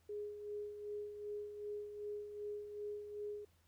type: tone with tremolo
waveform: sine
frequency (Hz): 415.3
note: G#4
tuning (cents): 0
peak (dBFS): -40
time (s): 0.09-3.45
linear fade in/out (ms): 5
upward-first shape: sine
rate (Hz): 2.6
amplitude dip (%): 55
effects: added 83 Hz sine -70 dBFS peak until 3.67 s + pink hiss -75 dBFS RMS until 3.67 s